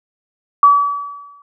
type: tone with exponential decay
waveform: sine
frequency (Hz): 1145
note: D6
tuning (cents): -44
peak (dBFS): -3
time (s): 0.63-1.42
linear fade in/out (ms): 2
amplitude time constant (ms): 170
effects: none

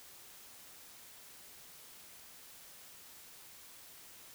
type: silence
effects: white hiss -55 dBFS RMS until 4.34 s

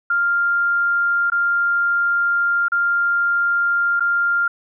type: tone with dropouts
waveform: sine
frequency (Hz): 1396.9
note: F6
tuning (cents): 0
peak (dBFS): -15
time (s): 0.1-4.48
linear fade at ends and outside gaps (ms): 5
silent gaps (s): 1.301-1.319 / 2.684-2.719 / 3.997-4.005
effects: none

